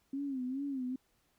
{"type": "tone with vibrato", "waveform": "sine", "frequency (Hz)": 266.8, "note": "C4", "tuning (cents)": 34, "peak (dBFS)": -34, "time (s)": [0.13, 0.96], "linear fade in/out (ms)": 5, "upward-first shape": "sine", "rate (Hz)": 2.4, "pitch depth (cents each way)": 110, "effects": ["pink hiss -74 dBFS RMS until 1.38 s"]}